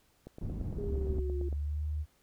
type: click train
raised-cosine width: 2 ms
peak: -31 dBFS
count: 12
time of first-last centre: 0.27-1.527 s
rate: 8.75 Hz
type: low-pass noise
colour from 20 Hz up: pink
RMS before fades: -37 dBFS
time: 0.41-1.2 s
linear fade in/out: 5 ms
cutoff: 220 Hz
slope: 12 dB/octave
type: exponential sweep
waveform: sine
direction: down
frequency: 411.5 to 349.2 Hz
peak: -37 dBFS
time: 0.78-1.49 s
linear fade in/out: 5 ms
type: tone with pitch glide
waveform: sine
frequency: 69.3 to 75.57 Hz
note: C#2 to D#2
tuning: 0 to -50 cents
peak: -31 dBFS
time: 0.85-2.06 s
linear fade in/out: 50 ms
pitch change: +150 cents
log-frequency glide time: 1.29-1.82 s
effects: pink hiss -69 dBFS RMS until 2.22 s